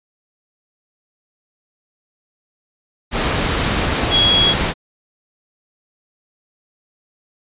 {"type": "tone in noise", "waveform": "sine", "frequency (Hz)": 3322, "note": "G#7", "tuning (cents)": 0, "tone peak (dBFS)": -11, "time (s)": [4.1, 4.55], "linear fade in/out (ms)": 50, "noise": "pink", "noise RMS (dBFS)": -18, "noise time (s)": [3.11, 4.74], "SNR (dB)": 4, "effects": ["resampled to 8000 Hz"]}